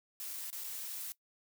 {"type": "noise with dropouts", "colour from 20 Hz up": "blue", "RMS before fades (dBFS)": -42, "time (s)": [0.2, 1.12], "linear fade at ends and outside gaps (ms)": 0, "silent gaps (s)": [[0.334, 0.337], [0.502, 0.528], [0.638, 0.642]], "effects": ["noise-tail reverb RT60 0.1 s tail -19 dB re dry"]}